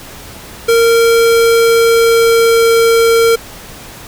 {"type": "tone with pitch glide", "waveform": "square", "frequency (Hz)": [461.7, 458.8], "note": ["A#4", "A#4"], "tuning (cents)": [-17, -28], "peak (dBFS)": -7, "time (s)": [0.68, 3.36], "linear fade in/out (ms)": 10, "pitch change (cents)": -11, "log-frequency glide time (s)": [0.92, 2.72], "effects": ["pink hiss -32 dBFS RMS until 4.07 s"]}